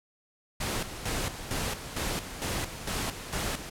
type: noise with tremolo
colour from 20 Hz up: pink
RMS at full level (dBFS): -31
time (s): 0.6-3.7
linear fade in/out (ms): 10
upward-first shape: square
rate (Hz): 2.2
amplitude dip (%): 65
effects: low-pass 12000 Hz 12 dB/octave